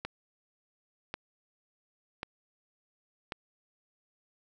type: click train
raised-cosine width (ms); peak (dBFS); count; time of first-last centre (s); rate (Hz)
0.3; -19; 4; 0.05-3.322; 0.917
effects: none